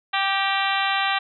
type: harmonic tone with a mistuned harmonic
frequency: 392 Hz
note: G4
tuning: in tune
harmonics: 2 / 3 / 4 / 5 / 6 / 7 / 8 / 9 / 10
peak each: -25 / -27 / -28 / -29 / -30 / -30 / -31 / -32 / -32 dBFS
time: 0.13-1.19 s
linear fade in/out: 10 ms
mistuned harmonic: 5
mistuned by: -32 cents
effects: none